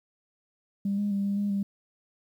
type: tone with pitch steps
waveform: sine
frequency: 199.2 / 205 / 198.8 / 200.1 / 203.6 / 198.8 Hz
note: G3 / G#3 / G3 / G3 / G#3 / G3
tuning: +28 / -22 / +25 / +36 / -34 / +25 cents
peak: -24 dBFS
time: 0.85-1.63 s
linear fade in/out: 5 ms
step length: 130 ms
effects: tanh soft clip ceiling -20 dBFS + 10-bit